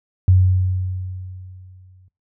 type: tone with exponential decay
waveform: sine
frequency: 92.5 Hz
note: F#2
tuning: in tune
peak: -7 dBFS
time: 0.28-2.08 s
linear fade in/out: 0 ms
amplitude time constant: 390 ms
effects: noise-tail reverb RT60 0.3 s tail -23 dB re dry + high-pass 60 Hz 12 dB/octave